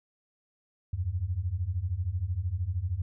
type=beating tone pair; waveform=sine; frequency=82.41 / 95.41 Hz; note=E2 / G2; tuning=0 / -46 cents; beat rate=13 Hz; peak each=-32 / -30 dBFS; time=0.93-3.02 s; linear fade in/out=5 ms; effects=none